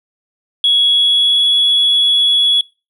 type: tone with pitch glide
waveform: triangle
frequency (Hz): 3348 to 3373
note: G#7 to G#7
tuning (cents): +13 to +26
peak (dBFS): -6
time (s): 0.64-2.61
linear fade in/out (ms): 2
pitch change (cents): +13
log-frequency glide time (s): 0.87-1.49
effects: noise-tail reverb RT60 0.3 s tail -26 dB re dry + tanh soft clip ceiling -6 dBFS